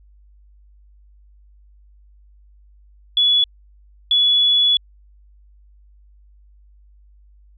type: tone bursts at uneven times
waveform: sine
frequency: 3407 Hz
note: G#7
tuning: 44 cents sharp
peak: -12 dBFS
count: 2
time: 3.17-3.44 / 4.11-4.77 s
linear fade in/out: 2 ms
effects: added 50 Hz sine -47 dBFS peak until 7.57 s